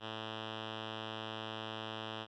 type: tone with low-pass filter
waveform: 5% pulse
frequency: 110 Hz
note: A2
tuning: in tune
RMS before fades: -43 dBFS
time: 0-2.27 s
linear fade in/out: 50 ms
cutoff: 3200 Hz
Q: 3.1
effects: none